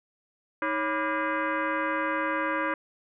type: tone with frequency modulation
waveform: sine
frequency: 314.8 Hz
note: D#4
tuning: 20 cents sharp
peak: -25 dBFS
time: 0.62-2.74 s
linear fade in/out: 2 ms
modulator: 434 Hz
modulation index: 3.8
effects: none